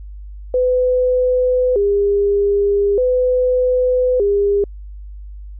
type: tone with vibrato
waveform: sine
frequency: 451.2 Hz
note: A4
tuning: 44 cents sharp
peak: -12 dBFS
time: 0.54-4.64 s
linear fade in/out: 2 ms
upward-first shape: square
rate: 0.41 Hz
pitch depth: 190 cents each way
effects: added 50 Hz sine -30 dBFS peak until 5.59 s